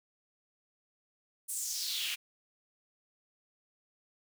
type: noise with high-pass filter sweep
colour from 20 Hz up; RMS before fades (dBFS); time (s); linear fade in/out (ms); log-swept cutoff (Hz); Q
pink; -36; 1.48-2.16; 20; 9300 to 2400; 3.5
effects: none